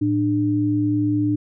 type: tone pair together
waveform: sine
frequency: 111.8 / 298.2 Hz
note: A2 / D4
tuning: +28 / +27 cents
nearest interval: octave + perfect fourth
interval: 1699 cents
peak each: -23 / -18 dBFS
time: 0.01-1.36 s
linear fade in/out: 10 ms
effects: none